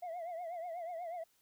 sine tone with vibrato, 685 Hz, F5, 34 cents flat, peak -37 dBFS, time 0.02-1.24 s, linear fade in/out 10 ms, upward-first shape triangle, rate 8.2 Hz, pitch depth 120 cents each way, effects tanh soft clip ceiling -38 dBFS + white hiss -73 dBFS RMS until 1.41 s

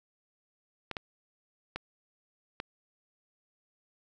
clicks, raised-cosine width 0.3 ms, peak -19 dBFS, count 4, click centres 0.913 / 0.968 / 1.76 / 2.601 s, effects none

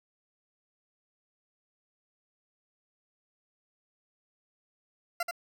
20% pulse tone with echo, 688 Hz, F5, 26 cents flat, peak -23 dBFS, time 5.2-5.23 s, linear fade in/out 5 ms, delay 81 ms, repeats 1, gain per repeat -4 dB, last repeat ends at 5.311 s, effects none

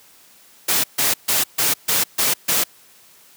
white noise bursts, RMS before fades -18 dBFS, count 7, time 0.68-2.64 s, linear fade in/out 10 ms, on 160 ms, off 140 ms, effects white hiss -50 dBFS RMS until 3.36 s + high-pass 100 Hz 12 dB/octave

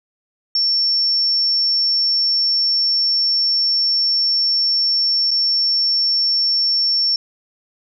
sine tone with dropouts, 5440 Hz, F8, 46 cents flat, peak -14 dBFS, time 0.55-7.16 s, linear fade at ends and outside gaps 2 ms, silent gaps 5.308-5.313 s, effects none

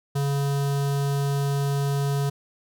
square tone with notch filter, 140.5 Hz, C#3, 24 cents sharp, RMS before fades -24 dBFS, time 0.15-2.3 s, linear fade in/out 10 ms, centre 2200 Hz, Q 1.6, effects none

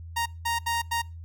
sawtooth tone bursts at uneven times, 932.3 Hz, A#5, in tune, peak -21 dBFS, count 4, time 0.16-0.26 / 0.45-0.59 / 0.66-0.82 / 0.91-1.02 s, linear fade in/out 10 ms, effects noise-tail reverb RT60 0.3 s tail -25 dB re dry + added 83 Hz sine -38 dBFS peak until 1.24 s

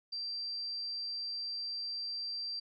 sine tone, 4704 Hz, D8, 2 cents sharp, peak -36 dBFS, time 0.12-2.6 s, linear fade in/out 10 ms, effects none

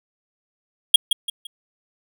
square tone with echo, 3277 Hz, G#7, 24 cents flat, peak -6 dBFS, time 0.94-0.96 s, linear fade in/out 5 ms, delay 170 ms, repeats 3, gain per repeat -9 dB, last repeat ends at 1.47 s, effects none

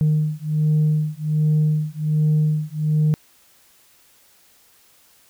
sine beating tone pair, 152.6 / 153.9 Hz, D#3 / D#3, -33 / -19 cents, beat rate 1.3 Hz, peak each -18 dBFS, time 0.01-3.14 s, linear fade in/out 0 ms, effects tanh soft clip ceiling -12 dBFS + white hiss -55 dBFS RMS until 5.29 s

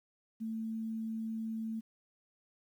sine tone, 222.7 Hz, A3, 21 cents sharp, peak -35 dBFS, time 0.4-1.81 s, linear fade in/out 20 ms, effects 11-bit

